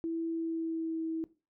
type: tone with pitch glide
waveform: sine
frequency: 329.6 to 323.6 Hz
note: E4 to E4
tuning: 0 to -32 cents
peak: -31 dBFS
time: 0.04-1.24 s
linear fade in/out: 0 ms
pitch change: -32 cents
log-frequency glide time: 0.28-1.04 s
effects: noise-tail reverb RT60 0.3 s tail -17 dB re dry